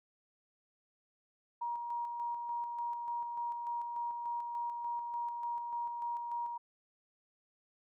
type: tone with tremolo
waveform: sine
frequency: 948 Hz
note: A#5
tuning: 29 cents sharp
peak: -34 dBFS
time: 1.61-6.58 s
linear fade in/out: 10 ms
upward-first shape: square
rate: 3.4 Hz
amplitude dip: 35%
effects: none